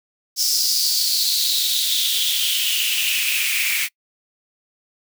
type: noise with high-pass filter sweep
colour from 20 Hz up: white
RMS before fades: -20 dBFS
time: 0.36-3.89 s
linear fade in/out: 50 ms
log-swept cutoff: 5300 to 2200 Hz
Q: 6.1
effects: noise-tail reverb RT60 0.1 s tail -26 dB re dry